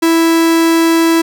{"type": "tone", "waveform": "45% pulse", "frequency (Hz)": 329.6, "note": "E4", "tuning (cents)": 0, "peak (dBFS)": -8, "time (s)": [0.02, 1.22], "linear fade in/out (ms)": 10, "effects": []}